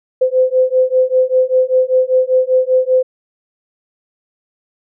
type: beating tone pair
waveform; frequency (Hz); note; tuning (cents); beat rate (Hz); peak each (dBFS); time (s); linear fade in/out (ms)
sine; 511 / 516.1; C5 / C5; -41 / -24; 5.1; -13; 0.21-3.03; 10
effects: none